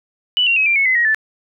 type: tone with pitch steps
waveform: sine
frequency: 2968 / 2753 / 2554 / 2369 / 2198 / 2039 / 1891.4 / 1754.6 Hz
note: F#7 / F7 / D#7 / D7 / C#7 / C7 / A#6 / A6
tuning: +5 / -25 / +45 / +14 / -15 / -45 / +25 / -5 cents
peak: -12 dBFS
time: 0.37-1.146 s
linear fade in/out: 0 ms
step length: 97 ms
effects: none